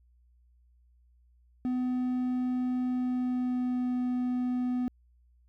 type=tone with pitch glide; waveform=triangle; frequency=251.5 to 249.2 Hz; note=B3 to B3; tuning=+32 to +16 cents; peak=-25 dBFS; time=1.65-4.88 s; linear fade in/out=0 ms; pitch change=-16 cents; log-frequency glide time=2.88-3.93 s; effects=added 60 Hz sine -60 dBFS peak until 5.48 s